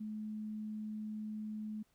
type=tone; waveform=sine; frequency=214.3 Hz; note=A3; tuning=45 cents flat; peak=-39 dBFS; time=0-1.83 s; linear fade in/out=10 ms; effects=pink hiss -75 dBFS RMS until 1.94 s